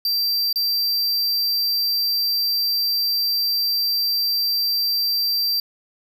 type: tone with dropouts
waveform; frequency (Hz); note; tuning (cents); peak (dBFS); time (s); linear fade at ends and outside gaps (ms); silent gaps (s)
square; 4700; D8; +1; -19; 0.05-5.6; 2; 0.528-0.558
effects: none